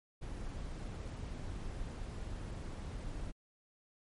brown noise, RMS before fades -42 dBFS, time 0.21-3.32 s, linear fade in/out 20 ms, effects MP3 48 kbps

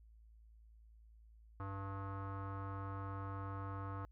square tone with low-pass filter, 98 Hz, G2, in tune, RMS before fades -44 dBFS, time 1.6-4.05 s, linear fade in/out 0 ms, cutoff 1200 Hz, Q 6.1, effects added 55 Hz sine -59 dBFS peak until 4.11 s

